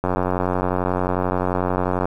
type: click train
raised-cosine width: 1 ms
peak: -7 dBFS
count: 185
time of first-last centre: 0.04-2.055 s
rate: 91.3 Hz
effects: 8-bit